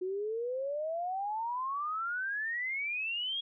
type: exponential sweep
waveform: sine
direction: up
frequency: 361.6 to 3322 Hz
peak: -32 dBFS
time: 0.01-3.41 s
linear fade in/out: 10 ms
effects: none